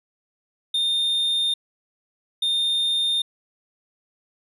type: tone pair in turn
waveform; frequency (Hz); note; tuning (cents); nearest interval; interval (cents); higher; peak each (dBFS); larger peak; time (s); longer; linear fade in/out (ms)
triangle; 3638 / 3638; A#7 / A#7; -43 / -43; unison; 0; neither; -18; neither; 0.74-1.54 / 2.42-3.22; neither; 5
effects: resampled to 32000 Hz